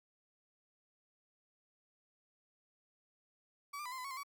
35% pulse tone with pitch steps, 1142 / 1193 / 996 / 1044 / 1008 / 1108 / 1040 / 1131 Hz, D6 / D6 / B5 / C6 / B5 / C#6 / C6 / C#6, -49 / +27 / +14 / -4 / +35 / -1 / -11 / +34 cents, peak -40 dBFS, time 3.73-4.234 s, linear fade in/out 10 ms, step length 63 ms, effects none

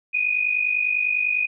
sine tone pair together, 2439 / 2489 Hz, D#7 / D#7, -35 / 0 cents, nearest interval unison, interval 35 cents, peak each -24 / -21 dBFS, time 0.13-1.47 s, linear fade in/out 20 ms, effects none

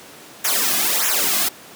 white noise with flanger, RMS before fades -19 dBFS, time 0.44-1.49 s, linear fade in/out 10 ms, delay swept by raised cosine 0.22 to 2.22 ms, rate 1.6 Hz, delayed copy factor -1, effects pink hiss -41 dBFS RMS until 1.75 s + high-pass 200 Hz 12 dB/octave

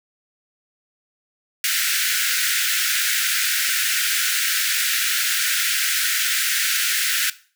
pink high-pass noise, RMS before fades -21 dBFS, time 1.64-7.3 s, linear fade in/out 2 ms, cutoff 1400 Hz, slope 96 dB/octave, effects noise-tail reverb RT60 0.4 s tail -17 dB re dry

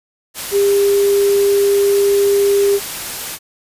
sine tone in noise, 400.8 Hz, G4, 38 cents sharp, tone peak -10 dBFS, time 0.51-2.8 s, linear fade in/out 50 ms, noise white, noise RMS -25 dBFS, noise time 0.34-3.39 s, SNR +12 dB, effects resampled to 32000 Hz

